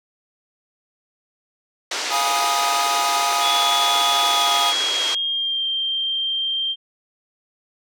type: band-pass noise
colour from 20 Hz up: white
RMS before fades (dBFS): -26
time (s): 1.91-5.15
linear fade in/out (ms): 5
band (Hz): 340 to 6200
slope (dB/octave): 24
type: chord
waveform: square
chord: F half-diminished seventh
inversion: none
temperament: equal with one note detuned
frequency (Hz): 698.5 / 830.6 / 969.1 / 1244.5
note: F5 / Ab5 / Cb6 / Eb6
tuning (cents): 0 / 0 / -33 / 0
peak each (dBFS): -27 / -25 / -28 / -23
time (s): 2.09-4.74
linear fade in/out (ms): 50
type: tone with pitch glide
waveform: sine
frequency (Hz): 3394 to 3167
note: G#7 to G7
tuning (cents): +37 to +17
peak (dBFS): -20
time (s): 3.4-6.76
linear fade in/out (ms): 50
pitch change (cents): -120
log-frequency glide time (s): 4.26-5.65
effects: none